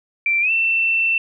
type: tone with pitch glide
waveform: sine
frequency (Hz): 2349 to 2683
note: D7 to E7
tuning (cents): 0 to +30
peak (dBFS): -15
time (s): 0.26-1.18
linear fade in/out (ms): 2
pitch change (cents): +230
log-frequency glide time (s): 0.41-0.51
effects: none